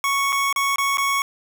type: tone with dropouts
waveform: 25% pulse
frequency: 1108.7 Hz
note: C#6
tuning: in tune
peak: -15 dBFS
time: 0.04-1.22 s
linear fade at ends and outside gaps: 1 ms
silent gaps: 0.323-0.327 / 0.527-0.561 / 0.759-0.783 / 0.972-0.982 s
effects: none